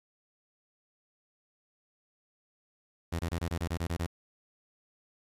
sawtooth tone bursts, 84.3 Hz, E2, 39 cents sharp, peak -26 dBFS, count 10, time 3.12-4.067 s, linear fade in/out 10 ms, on 74 ms, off 23 ms, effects resampled to 32000 Hz + 9-bit

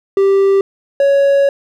triangle tone pair in turn, 392 / 557.3 Hz, G4 / C#5, 0 / +9 cents, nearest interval tritone, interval 609 cents, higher second, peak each -6 dBFS, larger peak neither, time 0.17-0.61 / 1-1.49 s, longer second, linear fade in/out 2 ms, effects none

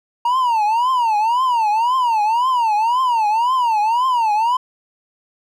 triangle tone with vibrato, 932.3 Hz, A#5, in tune, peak -12 dBFS, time 0.25-4.57 s, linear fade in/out 5 ms, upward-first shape triangle, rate 1.9 Hz, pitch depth 220 cents each way, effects none

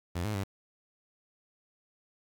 sawtooth tone with pitch steps, 87.2 / 106.4 / 98 Hz, F2 / G#2 / G2, -2 / +42 / 0 cents, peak -27 dBFS, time 0.15-0.441 s, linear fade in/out 10 ms, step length 97 ms, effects 9-bit

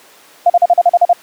sine tone bursts, 698.5 Hz, F5, in tune, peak -4 dBFS, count 9, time 0.46-1.131 s, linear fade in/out 5 ms, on 39 ms, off 40 ms, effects pink hiss -43 dBFS RMS until 1.22 s + high-pass 400 Hz 12 dB/octave

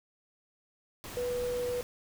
sine tone in noise, 490.8 Hz, B4, 11 cents flat, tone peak -30 dBFS, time 1.17-1.81 s, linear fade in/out 0 ms, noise pink, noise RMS -43 dBFS, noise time 1.04-1.83 s, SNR +10 dB, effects none

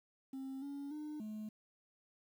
sine tone with pitch steps, 267 / 281.7 / 301.9 / 214.6 Hz, C4 / C#4 / D4 / A3, +35 / +28 / +48 / -43 cents, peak -39 dBFS, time 0.33-1.49 s, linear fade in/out 5 ms, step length 290 ms, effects tanh soft clip ceiling -41 dBFS + 11-bit

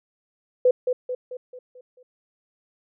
sine tone with echo, 502 Hz, B4, 28 cents sharp, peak -13 dBFS, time 0.65-0.71 s, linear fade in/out 5 ms, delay 220 ms, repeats 6, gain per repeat -6 dB, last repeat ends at 2.03 s, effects none

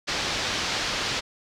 white low-pass noise, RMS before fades -28 dBFS, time 0.07-1.21 s, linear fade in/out 20 ms, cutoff 5200 Hz, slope 24 dB/octave, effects none

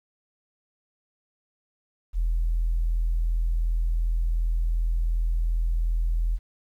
sine tone, 41.36 Hz, E1, 7 cents sharp, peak -20 dBFS, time 2.13-6.39 s, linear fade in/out 50 ms, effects tanh soft clip ceiling -17 dBFS + 10-bit

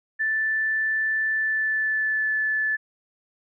sine tone with pitch glide, 1760 to 1738.8 Hz, A6 to A6, 0 to -21 cents, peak -21 dBFS, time 0.19-2.77 s, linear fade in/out 20 ms, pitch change -21 cents, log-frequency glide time 1.32-2.33 s, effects none

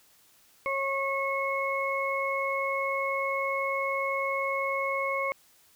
harmonic tone, 546 Hz, C#5, 26 cents flat, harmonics 1 / 2 / 4, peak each -31 / -31 / -31 dBFS, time 0.66-5.32 s, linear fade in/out 0 ms, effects white hiss -61 dBFS RMS until 5.75 s

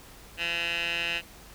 15% pulse tone with band-pass filter, 170 Hz, F3, 46 cents flat, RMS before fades -30 dBFS, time 0.37-1.22 s, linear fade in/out 50 ms, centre 2600 Hz, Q 4.9, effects added 50 Hz sine -53 dBFS peak until 1.54 s + pink hiss -50 dBFS RMS until 1.54 s

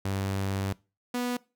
sawtooth tone pair in turn, 97.4 / 245.4 Hz, G2 / B3, -11 / -11 cents, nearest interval octave + major third, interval 1600 cents, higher second, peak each -24 dBFS, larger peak neither, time 0.05-0.73 / 1.14-1.37 s, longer first, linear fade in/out 5 ms, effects noise-tail reverb RT60 0.3 s tail -22 dB re dry

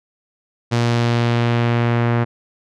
sawtooth tone with low-pass filter sweep, 118.4 Hz, A#2, 27 cents sharp, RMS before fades -17 dBFS, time 0.71-2.25 s, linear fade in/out 20 ms, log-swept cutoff 5800 to 1800 Hz, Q 1.1, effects none

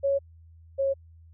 sine tone pair in turn, 554.4 / 545.8 Hz, C#5 / C#5, 0 / -27 cents, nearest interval unison, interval 27 cents, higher first, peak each -21 / -22 dBFS, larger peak first, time 0.03-0.19 / 0.78-0.94 s, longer neither, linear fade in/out 20 ms, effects added 82 Hz sine -49 dBFS peak until 1.33 s

